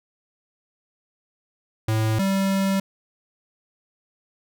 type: tone pair in turn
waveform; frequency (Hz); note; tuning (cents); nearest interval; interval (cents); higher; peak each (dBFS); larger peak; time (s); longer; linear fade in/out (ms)
square; 110 / 194.19; A2 / G3; 0 / -16; minor seventh; 984; second; -20 / -20; neither; 1.88-2.19 / 2.19-2.8; second; 5
effects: none